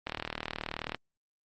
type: click train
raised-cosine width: 0.3 ms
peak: -17 dBFS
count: 35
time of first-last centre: 0.07-0.946 s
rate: 38.8 Hz
effects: Opus 32 kbps